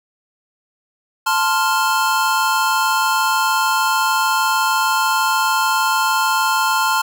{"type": "chord", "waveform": "square", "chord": "F major", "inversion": "first", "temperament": "equal", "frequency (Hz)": [880, 1046.5, 1396.9], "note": ["A5", "C6", "F6"], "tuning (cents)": [0, 0, 0], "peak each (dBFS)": -20, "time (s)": [1.26, 7.02], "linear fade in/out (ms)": 10, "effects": []}